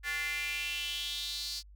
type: tone with high-pass filter sweep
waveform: square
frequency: 158.7 Hz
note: D#3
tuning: 35 cents sharp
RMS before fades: -36 dBFS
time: 0.03-1.63 s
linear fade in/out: 50 ms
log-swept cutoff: 1800 to 4700 Hz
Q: 5.1
effects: added 50 Hz sine -51 dBFS peak until 1.75 s